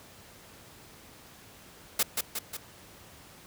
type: noise with echo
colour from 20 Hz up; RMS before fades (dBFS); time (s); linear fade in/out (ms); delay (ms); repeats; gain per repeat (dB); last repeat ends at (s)
white; -25; 1.99-2.03; 5; 180; 3; -4; 2.57
effects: pink hiss -52 dBFS RMS until 3.46 s + high-pass 60 Hz 12 dB/octave